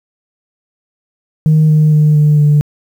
sine tone with pitch steps, 155.56 / 153.6 / 151.66 / 149.74 / 147.85 Hz, D#3 / D#3 / D#3 / D3 / D3, 0 / -22 / -44 / +34 / +12 cents, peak -4 dBFS, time 1.46-2.61 s, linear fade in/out 0 ms, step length 230 ms, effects tanh soft clip ceiling -3 dBFS + 7-bit

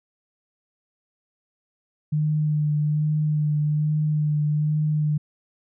sine tone with vibrato, 151.1 Hz, D3, 50 cents sharp, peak -19 dBFS, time 2.12-5.18 s, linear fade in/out 10 ms, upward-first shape sine, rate 1.2 Hz, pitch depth 19 cents each way, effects none

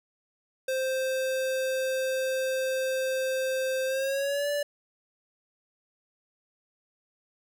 square tone with pitch glide, 523.3 to 580.6 Hz, C5 to D5, 0 to -20 cents, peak -27 dBFS, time 0.68-4.63 s, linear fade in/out 5 ms, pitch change +180 cents, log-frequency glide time 3.86-4.5 s, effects none

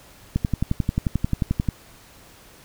click train, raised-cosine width 5 ms, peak -8 dBFS, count 16, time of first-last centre 0.36-1.687 s, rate 11.3 Hz, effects pink hiss -49 dBFS RMS until 2.64 s

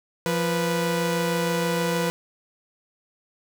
sawtooth tone pair together, 172.66 / 491.6 Hz, F3 / B4, -19 / -8 cents, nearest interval octave + tritone, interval 1811 cents, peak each -21 dBFS, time 0.26-2.1 s, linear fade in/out 0 ms, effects none

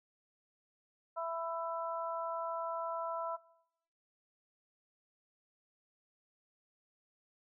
harmonic tone, 331.7 Hz, E4, 11 cents sharp, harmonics 2 / 3 / 4, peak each -38 / -40 / -41 dBFS, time 1.16-3.37 s, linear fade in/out 20 ms, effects noise-tail reverb RT60 0.8 s tail -22 dB re dry

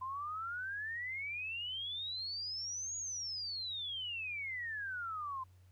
sine exponential two-way sweep, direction up then down, 1021 to 6790 to 1021 Hz, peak -38 dBFS, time 0.01-5.44 s, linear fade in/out 10 ms, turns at 2.97 s, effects added 91 Hz sine -59 dBFS peak until 5.71 s + pink hiss -74 dBFS RMS until 5.71 s

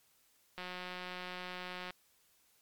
click train, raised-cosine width 0.3 ms, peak -27 dBFS, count 241, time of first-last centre 0.58-1.906 s, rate 181 Hz, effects white hiss -70 dBFS RMS until 2.61 s + MP3 96 kbps

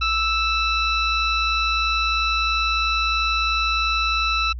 15% pulse tone, 1318.5 Hz, E6, in tune, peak -12 dBFS, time 0.01-4.53 s, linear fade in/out 10 ms, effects added 60 Hz sine -28 dBFS peak until 4.59 s + resampled to 11025 Hz

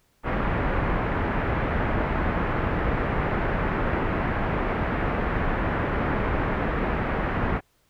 pink low-pass noise, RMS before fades -25 dBFS, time 0.23-7.61 s, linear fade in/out 50 ms, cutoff 2000 Hz, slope 24 dB/octave, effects pink hiss -66 dBFS RMS until 7.89 s

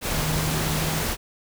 sine tone in noise, 156.2 Hz, D#3, 7 cents sharp, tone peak -26 dBFS, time 0.11-1.04 s, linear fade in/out 50 ms, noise pink, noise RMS -26 dBFS, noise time 0.01-1.17 s, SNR -3 dB, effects none

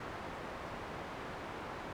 white low-pass noise, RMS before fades -44 dBFS, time 0-1.93 s, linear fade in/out 5 ms, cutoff 1200 Hz, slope 12 dB/octave, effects none

